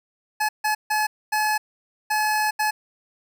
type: tone bursts at uneven times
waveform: 25% pulse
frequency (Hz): 854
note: G#5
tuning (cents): +48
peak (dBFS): -16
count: 6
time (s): 0.4-0.49 / 0.64-0.75 / 0.9-1.07 / 1.32-1.58 / 2.1-2.51 / 2.59-2.71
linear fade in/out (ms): 10
effects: none